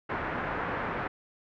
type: low-pass noise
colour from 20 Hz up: white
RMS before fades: -33 dBFS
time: 0.09-1.08 s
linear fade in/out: 10 ms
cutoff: 1700 Hz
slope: 24 dB/octave
effects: none